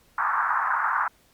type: band-pass noise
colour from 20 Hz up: pink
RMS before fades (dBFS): -24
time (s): 0.18-1.08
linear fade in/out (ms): 5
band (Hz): 900 to 1600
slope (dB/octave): 48
effects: pink hiss -60 dBFS RMS until 1.33 s + MP3 96 kbps